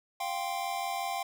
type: chord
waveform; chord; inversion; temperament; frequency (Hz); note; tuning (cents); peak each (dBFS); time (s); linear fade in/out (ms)
square; F suspended second; none; equal; 698.5 / 784 / 1046.5; F5 / G5 / C6; 0 / 0 / 0; -37 / -35 / -40; 0.2-1.23; 5
effects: none